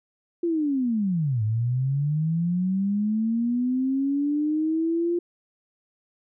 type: linear two-way sweep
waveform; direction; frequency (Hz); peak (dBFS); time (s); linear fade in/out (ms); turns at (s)
sine; down then up; 349.2 to 105.4 to 349.2; -21; 0.43-5.19; 5; 1.43
effects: none